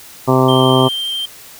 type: harmonic tone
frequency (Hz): 130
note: C3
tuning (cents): -11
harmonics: 1 / 2 / 3 / 4 / 5 / 6 / 7 / 8 / 9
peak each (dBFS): -15 / -15 / -15 / -20 / -19 / -23 / -20 / -22 / -20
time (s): 0.27-0.89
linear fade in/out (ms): 20
type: tone with vibrato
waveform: triangle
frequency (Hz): 3154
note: G7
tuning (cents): +10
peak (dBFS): -17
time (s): 0.48-1.26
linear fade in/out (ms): 10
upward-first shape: triangle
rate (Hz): 12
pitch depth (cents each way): 10
effects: white hiss -38 dBFS RMS until 1.59 s